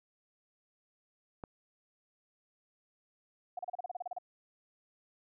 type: click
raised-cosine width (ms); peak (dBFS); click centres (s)
1; -28; 1.438
type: tone bursts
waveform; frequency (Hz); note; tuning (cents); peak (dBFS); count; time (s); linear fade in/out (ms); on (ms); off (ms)
sine; 721; F#5; -45; -35; 12; 3.57-4.185; 5; 21; 33
effects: none